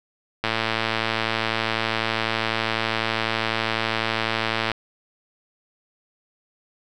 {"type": "click train", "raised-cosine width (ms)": 0.3, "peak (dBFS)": -6, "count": 480, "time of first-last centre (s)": [0.44, 4.717], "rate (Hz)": 112, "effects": []}